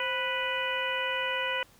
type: harmonic tone with a mistuned harmonic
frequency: 493.9 Hz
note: B4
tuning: in tune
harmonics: 1 / 2 / 3 / 4 / 5 / 6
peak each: -35 / -35 / -35 / -35 / -35 / -35 dBFS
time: 0-1.63 s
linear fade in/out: 2 ms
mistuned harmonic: 1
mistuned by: +100 cents
effects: pink hiss -59 dBFS RMS until 1.79 s